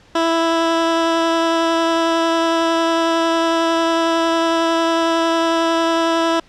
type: tone with vibrato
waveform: 15% pulse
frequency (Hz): 330.4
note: E4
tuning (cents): +4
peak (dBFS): -8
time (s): 0.15-6.4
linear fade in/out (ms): 5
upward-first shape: triangle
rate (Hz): 11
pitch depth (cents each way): 10
effects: pink hiss -49 dBFS RMS until 6.48 s + low-pass 5000 Hz 12 dB/octave